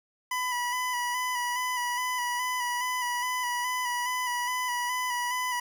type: tone with vibrato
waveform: 25% pulse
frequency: 987.8 Hz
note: B5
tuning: in tune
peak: -24 dBFS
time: 0.31-5.6 s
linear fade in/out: 5 ms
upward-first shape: square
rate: 2.4 Hz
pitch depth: 26 cents each way
effects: 9-bit